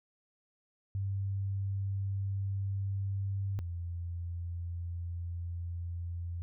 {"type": "tone pair in turn", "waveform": "sine", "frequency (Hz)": [98, 86.12], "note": ["G2", "F2"], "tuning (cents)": [0, -24], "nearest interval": "major second", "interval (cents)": 224, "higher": "first", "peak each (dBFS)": [-31, -35], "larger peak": "first", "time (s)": [[0.95, 3.59], [3.59, 6.42]], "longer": "second", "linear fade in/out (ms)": 0, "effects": []}